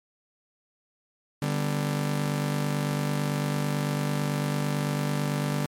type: chord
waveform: 40% pulse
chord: G major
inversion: second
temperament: just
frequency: 147 / 196 / 245 Hz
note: D3 / G3 / B3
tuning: +2 / 0 / -14 cents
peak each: -26 / -32 / -32 dBFS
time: 1.42-5.66 s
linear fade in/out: 2 ms
effects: MP3 64 kbps